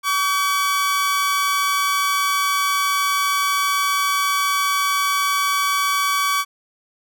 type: tone pair together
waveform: sawtooth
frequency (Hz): 1138.7 / 1549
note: C#6 / G6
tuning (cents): +46 / -21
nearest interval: perfect fourth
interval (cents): 533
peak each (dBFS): -14 / -25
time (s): 0.03-6.45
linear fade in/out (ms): 50
effects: none